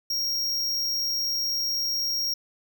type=tone; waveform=square; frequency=5588 Hz; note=F8; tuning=in tune; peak=-25 dBFS; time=0.1-2.34 s; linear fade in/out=5 ms; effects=none